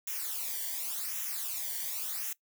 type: noise with flanger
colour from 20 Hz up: blue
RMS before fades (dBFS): -36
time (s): 0.07-2.33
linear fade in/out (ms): 5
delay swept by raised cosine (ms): 0.22 to 0.78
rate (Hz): 0.89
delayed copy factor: -0.75
effects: noise-tail reverb RT60 0.1 s tail -20 dB re dry